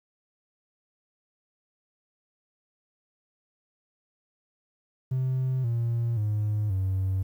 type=tone with pitch steps; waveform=triangle; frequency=129.9 / 117.07 / 105.51 / 95.09 Hz; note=C3 / A#2 / G#2 / F#2; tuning=-12 / +8 / +28 / +48 cents; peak=-21 dBFS; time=5.11-7.23 s; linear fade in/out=10 ms; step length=530 ms; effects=tanh soft clip ceiling -19 dBFS + 10-bit